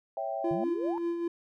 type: chord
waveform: sine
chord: C# diminished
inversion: none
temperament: equal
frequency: 554.4 / 659.3 / 784 Hz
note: C#5 / E5 / G5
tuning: 0 / 0 / 0 cents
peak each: -37 / -34 / -35 dBFS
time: 0.17-0.64 s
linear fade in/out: 2 ms
type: tone with tremolo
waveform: triangle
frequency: 341 Hz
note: F4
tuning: 41 cents flat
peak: -25 dBFS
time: 0.44-1.28 s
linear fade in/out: 5 ms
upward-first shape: sine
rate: 5.1 Hz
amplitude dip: 45%
type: exponential sweep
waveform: sine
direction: up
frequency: 144 to 955 Hz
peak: -34 dBFS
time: 0.51-0.98 s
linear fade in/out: 0 ms
effects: none

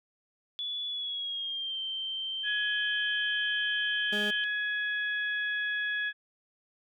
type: tone with pitch glide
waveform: sine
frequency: 3430 to 3127 Hz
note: A7 to G7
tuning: -45 to -5 cents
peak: -32 dBFS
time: 0.59-4.44 s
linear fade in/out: 0 ms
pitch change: -160 cents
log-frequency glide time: 0.88-1.8 s
type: harmonic tone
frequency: 840 Hz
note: G#5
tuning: 19 cents sharp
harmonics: 2 / 3 / 4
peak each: -29 / -43 / -39 dBFS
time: 2.43-6.13 s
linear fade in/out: 50 ms
type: tone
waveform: 20% pulse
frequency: 207.7 Hz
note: G#3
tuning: in tune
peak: -28 dBFS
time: 4.12-4.31 s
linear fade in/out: 10 ms
effects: none

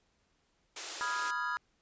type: high-pass noise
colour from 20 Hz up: white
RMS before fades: -39 dBFS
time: 0.76-1.31 s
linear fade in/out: 5 ms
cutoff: 300 Hz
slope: 96 dB/octave
type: chord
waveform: triangle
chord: F half-diminished seventh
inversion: second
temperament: equal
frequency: 987.8 / 1244.5 / 1396.9 / 1661.2 Hz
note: Cb6 / Eb6 / F6 / Ab6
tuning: 0 / 0 / 0 / 0 cents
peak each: -36 dBFS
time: 1.01-1.57 s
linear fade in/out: 0 ms
effects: pink hiss -74 dBFS RMS until 1.81 s + resampled to 16000 Hz

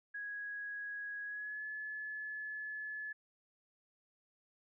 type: tone with pitch glide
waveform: sine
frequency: 1661.2 to 1716.8 Hz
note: G#6 to A6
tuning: 0 to -43 cents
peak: -40 dBFS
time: 0.14-3.13 s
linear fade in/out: 10 ms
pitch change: +57 cents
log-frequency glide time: 1.24-1.64 s
effects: none

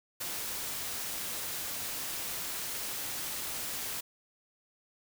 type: noise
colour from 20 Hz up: white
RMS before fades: -37 dBFS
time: 0.2-4.01 s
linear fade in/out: 10 ms
effects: none

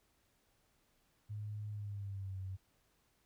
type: tone with pitch glide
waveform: sine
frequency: 105.1 to 94.72 Hz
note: G#2 to F#2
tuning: +21 to +41 cents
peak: -40 dBFS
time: 1.29-2.57 s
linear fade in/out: 20 ms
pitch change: -180 cents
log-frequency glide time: 1.7-2.38 s
effects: pink hiss -75 dBFS RMS until 3.25 s

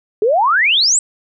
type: exponential sweep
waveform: sine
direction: up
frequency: 402 to 8200 Hz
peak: -10 dBFS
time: 0.22-0.99 s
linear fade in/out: 2 ms
effects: none

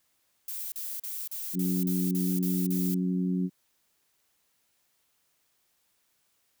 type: noise bursts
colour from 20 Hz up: violet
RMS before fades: -36 dBFS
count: 9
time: 0.48-2.944 s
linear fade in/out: 2 ms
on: 240 ms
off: 38 ms
type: harmonic tone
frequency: 91.3 Hz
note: F#2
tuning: 23 cents flat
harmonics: 2 / 3 / 4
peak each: -26 / -32 / -39 dBFS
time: 1.53-3.5 s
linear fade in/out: 50 ms
effects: white hiss -72 dBFS RMS until 6.6 s

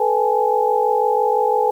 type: tone cluster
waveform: sine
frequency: 434.2 / 493.2 / 815 / 861 Hz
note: A4 / B4 / G#5 / A5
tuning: -23 / -2 / -33 / -38 cents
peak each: -20 dBFS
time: 0-1.71 s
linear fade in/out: 5 ms
effects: 8-bit

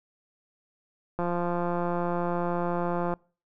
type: click train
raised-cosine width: 1 ms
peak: -16 dBFS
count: 340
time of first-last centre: 1.19-3.138 s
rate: 174 Hz
effects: noise-tail reverb RT60 0.4 s tail -26 dB re dry

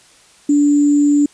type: tone with sample-and-hold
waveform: sine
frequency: 290 Hz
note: D4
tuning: 22 cents flat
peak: -9 dBFS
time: 0.49-1.26 s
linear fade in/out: 5 ms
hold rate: 7350 Hz
effects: white hiss -48 dBFS RMS until 1.33 s + resampled to 22050 Hz

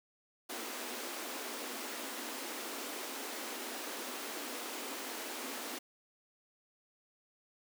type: high-pass noise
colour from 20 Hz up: pink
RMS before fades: -42 dBFS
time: 0.49-5.79 s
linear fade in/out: 10 ms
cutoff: 230 Hz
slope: 96 dB/octave
effects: none

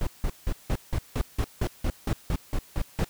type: noise bursts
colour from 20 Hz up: brown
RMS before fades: -25 dBFS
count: 14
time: 0.01-3.046 s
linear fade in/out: 2 ms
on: 59 ms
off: 170 ms
effects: white hiss -53 dBFS RMS until 3.09 s

